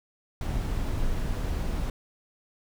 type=noise; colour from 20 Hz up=brown; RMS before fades=-28 dBFS; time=0.41-1.9 s; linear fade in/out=2 ms; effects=none